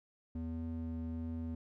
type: ring-modulated tone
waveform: triangle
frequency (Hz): 163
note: E3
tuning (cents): -19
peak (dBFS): -32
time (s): 0.35-1.55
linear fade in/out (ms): 5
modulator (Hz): 81.1
effects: none